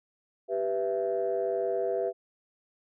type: chord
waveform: sine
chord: E minor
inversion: first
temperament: equal with one note detuned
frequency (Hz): 392 / 493.9 / 665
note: G4 / B4 / E5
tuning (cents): 0 / 0 / +15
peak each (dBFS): -30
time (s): 0.48-2.13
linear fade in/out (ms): 50
effects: tanh soft clip ceiling -19 dBFS